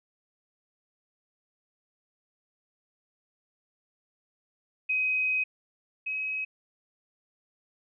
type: tone pair in turn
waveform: sine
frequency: 2522 / 2547 Hz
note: D#7 / D#7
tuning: +23 / +40 cents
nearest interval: unison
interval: 17 cents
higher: second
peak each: -24 / -29 dBFS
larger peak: first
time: 4.89-5.44 / 6.06-6.45 s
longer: first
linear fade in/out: 10 ms
effects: none